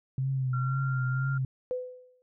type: tone with vibrato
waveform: sine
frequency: 130.81 Hz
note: C3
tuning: in tune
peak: -26 dBFS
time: 0.18-1.45 s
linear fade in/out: 2 ms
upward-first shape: triangle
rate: 2 Hz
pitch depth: 60 cents each way
type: tone with pitch glide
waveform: sine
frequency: 1370 to 1394.8 Hz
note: F6 to F6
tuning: -34 to -3 cents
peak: -35 dBFS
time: 0.53-1.38 s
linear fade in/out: 5 ms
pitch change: +31 cents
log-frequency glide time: 0.67-1.02 s
type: tone with exponential decay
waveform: sine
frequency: 503 Hz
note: B4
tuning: 32 cents sharp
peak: -26 dBFS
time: 1.71-2.22 s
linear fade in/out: 0 ms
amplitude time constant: 110 ms
effects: none